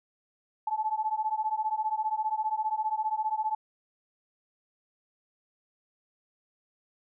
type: beating tone pair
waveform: sine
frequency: 859 / 874 Hz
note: A5 / A5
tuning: -42 / -12 cents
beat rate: 15 Hz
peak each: -30 / -30 dBFS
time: 0.67-3.55 s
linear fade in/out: 5 ms
effects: none